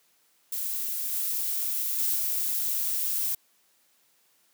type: noise with level steps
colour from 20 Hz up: violet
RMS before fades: -31 / -29 / -26 / -28 dBFS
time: 0.52-3.35 s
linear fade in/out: 5 ms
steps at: 1.12 / 1.98 / 2.15 s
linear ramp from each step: 10 ms
effects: white hiss -66 dBFS RMS until 4.53 s + high-pass 150 Hz 12 dB/octave